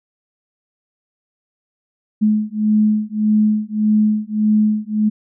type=beating tone pair; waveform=sine; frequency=212.5 / 214.2 Hz; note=G#3 / A3; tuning=+40 / -46 cents; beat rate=1.7 Hz; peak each=-16 dBFS; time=2.21-5.1 s; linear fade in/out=20 ms; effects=none